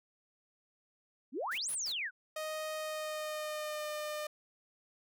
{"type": "exponential two-way sweep", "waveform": "sine", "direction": "up then down", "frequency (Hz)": [220, 11175, 1411], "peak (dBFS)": -34, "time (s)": [1.32, 2.11], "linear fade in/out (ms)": 50, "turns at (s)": 1.71}
{"type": "noise bursts", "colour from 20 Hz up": "white", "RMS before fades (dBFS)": -49, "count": 3, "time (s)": [1.51, 1.926], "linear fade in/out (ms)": 10, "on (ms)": 72, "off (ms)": 100}
{"type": "tone with pitch glide", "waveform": "sawtooth", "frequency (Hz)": [622.3, 604.2], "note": ["D#5", "D5"], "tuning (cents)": [0, 49], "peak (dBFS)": -33, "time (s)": [2.36, 4.27], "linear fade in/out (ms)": 5, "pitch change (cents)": -51, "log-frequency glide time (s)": [2.76, 3.88]}
{"effects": []}